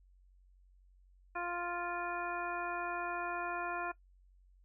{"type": "harmonic tone", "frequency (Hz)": 349.2, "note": "F4", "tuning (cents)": 0, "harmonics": [1, 2, 3, 4, 5, 7], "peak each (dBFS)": [-44, -41, -42, -42, -46, -45], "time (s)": [1.35, 3.92], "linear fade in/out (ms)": 10, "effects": ["noise-tail reverb RT60 0.1 s tail -18 dB re dry", "added 46 Hz sine -61 dBFS peak until 4.64 s"]}